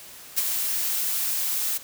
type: noise with ADSR envelope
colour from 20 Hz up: blue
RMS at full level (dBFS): -21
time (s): 0.36-1.78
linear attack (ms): 22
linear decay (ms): 28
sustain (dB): -5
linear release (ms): 11
effects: white hiss -44 dBFS RMS until 1.83 s